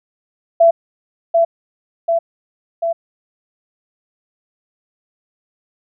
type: tone with echo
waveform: sine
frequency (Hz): 670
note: E5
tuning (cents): +28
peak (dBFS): -6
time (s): 0.6-0.71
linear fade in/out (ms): 10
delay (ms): 740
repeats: 3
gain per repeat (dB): -3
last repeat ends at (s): 2.93
effects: none